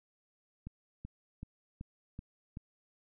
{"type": "click train", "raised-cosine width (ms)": 5, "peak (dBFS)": -30, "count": 6, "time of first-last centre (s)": [0.67, 2.571], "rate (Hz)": 2.63, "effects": []}